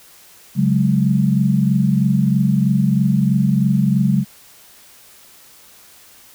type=chord; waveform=sine; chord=C# suspended fourth; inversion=none; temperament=just; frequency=138.59 / 184.79 / 207.9 Hz; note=C#3 / F#3 / G#3; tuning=0 / -2 / +2 cents; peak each=-17 dBFS; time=0.55-4.25 s; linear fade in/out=50 ms; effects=white hiss -46 dBFS RMS until 6.34 s